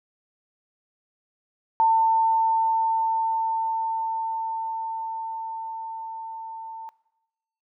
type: tone with level ramp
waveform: sine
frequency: 897 Hz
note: A5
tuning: 33 cents sharp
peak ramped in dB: -15 to -34 dBFS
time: 1.8-6.89 s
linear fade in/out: 0 ms
effects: noise-tail reverb RT60 0.9 s tail -20 dB re dry